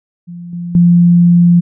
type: tone with level steps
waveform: sine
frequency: 173.5 Hz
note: F3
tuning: 11 cents flat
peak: -25 / -19 / -4 dBFS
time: 0.27-1.61 s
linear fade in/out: 20 ms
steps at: 0.53 / 0.75 s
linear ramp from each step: 2 ms
effects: none